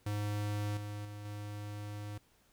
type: tone with level steps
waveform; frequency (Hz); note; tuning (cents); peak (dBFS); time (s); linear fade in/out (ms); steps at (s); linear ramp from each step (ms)
square; 103.83; G#2; 0; -34 / -40 / -44 / -41; 0.06-2.18; 5; 0.77 / 1.05 / 1.25; 2
effects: pink hiss -69 dBFS RMS until 2.52 s